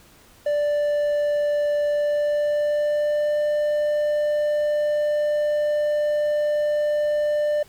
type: tone with pitch glide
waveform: triangle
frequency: 587.3 to 595.2 Hz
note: D5 to D5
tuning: 0 to +23 cents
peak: -17 dBFS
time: 0.46-7.63 s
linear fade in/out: 5 ms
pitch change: +23 cents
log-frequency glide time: 1.88-3.37 s
effects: pink hiss -52 dBFS RMS until 7.68 s